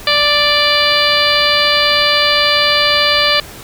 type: harmonic tone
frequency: 587.3 Hz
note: D5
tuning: in tune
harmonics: 1 / 2 / 3 / 4 / 5 / 6 / 7 / 8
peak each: -18 / -18 / -18 / -18 / -18 / -18 / -18 / -18 dBFS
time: 0.07-3.4 s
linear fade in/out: 2 ms
effects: pink hiss -33 dBFS RMS until 3.63 s